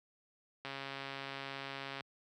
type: click train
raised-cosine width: 0.3 ms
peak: -26 dBFS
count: 187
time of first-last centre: 0.65-2.008 s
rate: 137 Hz
effects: high-pass 100 Hz 12 dB/octave